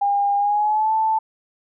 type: tone with pitch glide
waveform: sine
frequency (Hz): 807 to 880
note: G#5 to A5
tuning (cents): -50 to 0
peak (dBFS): -16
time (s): 0.01-1.19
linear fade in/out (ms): 10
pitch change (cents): +150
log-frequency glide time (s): 0.37-0.93
effects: none